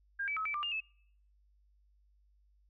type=tone with pitch steps; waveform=sine; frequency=1608 / 2300 / 1286 / 2316 / 1187 / 2815 / 2609 Hz; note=G6 / D7 / E6 / D7 / D6 / F7 / E7; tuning=+44 / -37 / -43 / -25 / +18 / +13 / -18 cents; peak=-33 dBFS; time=0.19-0.806 s; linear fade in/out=10 ms; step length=88 ms; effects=noise-tail reverb RT60 0.6 s tail -24 dB re dry + added 50 Hz sine -65 dBFS peak until 2.69 s